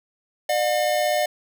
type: tone pair together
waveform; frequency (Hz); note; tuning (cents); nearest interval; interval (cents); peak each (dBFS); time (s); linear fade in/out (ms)
square; 603 / 718.7; D5 / F5; +46 / +49; minor third; 303; -22 / -24; 0.49-1.26; 5
effects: none